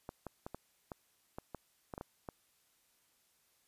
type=clicks; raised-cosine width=1 ms; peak=-28 dBFS; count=11; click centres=0.091 / 0.267 / 0.465 / 0.546 / 0.918 / 1.385 / 1.547 / 1.938 / 1.979 / 2.011 / 2.288 s; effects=white hiss -73 dBFS RMS until 3.67 s + resampled to 32000 Hz